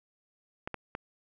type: clicks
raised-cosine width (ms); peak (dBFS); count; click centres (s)
0.5; -20; 3; 0.675 / 0.743 / 0.951
effects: none